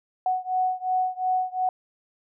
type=beating tone pair; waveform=sine; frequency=740 / 742.8 Hz; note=F#5 / F#5; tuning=0 / +7 cents; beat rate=2.8 Hz; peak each=-25 / -26 dBFS; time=0.26-1.69 s; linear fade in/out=2 ms; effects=none